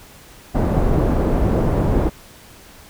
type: low-pass noise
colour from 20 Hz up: pink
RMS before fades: -17 dBFS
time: 0.54-2.1 s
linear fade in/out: 20 ms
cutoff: 630 Hz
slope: 12 dB/octave
effects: pink hiss -44 dBFS RMS until 2.89 s